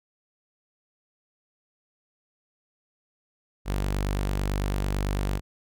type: tone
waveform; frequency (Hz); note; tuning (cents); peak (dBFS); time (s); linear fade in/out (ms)
sawtooth; 49; G1; 0; -21; 3.65-5.41; 50
effects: none